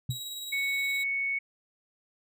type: tone with exponential decay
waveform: sine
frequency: 125.9 Hz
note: B2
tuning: 34 cents sharp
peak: -23 dBFS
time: 0.09-0.2 s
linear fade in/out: 5 ms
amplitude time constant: 23 ms
type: tone with tremolo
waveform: sawtooth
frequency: 3850 Hz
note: B7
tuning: 45 cents flat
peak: -32 dBFS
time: 0.1-1.04 s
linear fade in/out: 10 ms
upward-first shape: sine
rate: 19 Hz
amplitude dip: 30%
type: tone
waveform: sine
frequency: 2217 Hz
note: C#7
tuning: in tune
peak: -27 dBFS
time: 0.52-1.39 s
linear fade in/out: 10 ms
effects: none